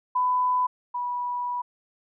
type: tone pair in turn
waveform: sine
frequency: 1000 / 978.3 Hz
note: B5 / B5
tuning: +21 / -17 cents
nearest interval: unison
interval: 38 cents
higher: first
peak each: -20 / -26 dBFS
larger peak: first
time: 0.15-0.67 / 0.94-1.62 s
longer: second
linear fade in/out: 10 ms
effects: none